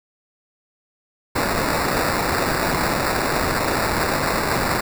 violet noise with sample-and-hold, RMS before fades -21 dBFS, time 1.35-4.81 s, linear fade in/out 10 ms, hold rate 3150 Hz, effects none

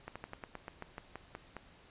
slowing click train, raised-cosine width 0.5 ms, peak -27 dBFS, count 12, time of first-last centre 0.08-1.567 s, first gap 76 ms, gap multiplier 1.11, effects pink hiss -60 dBFS RMS until 1.9 s + resampled to 8000 Hz

